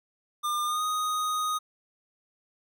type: tone with pitch glide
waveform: square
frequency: 1202 to 1245.1 Hz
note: D6 to D#6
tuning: +40 to +1 cents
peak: -27 dBFS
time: 0.43-1.59 s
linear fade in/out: 20 ms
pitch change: +61 cents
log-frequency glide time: 0.64-0.83 s
effects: none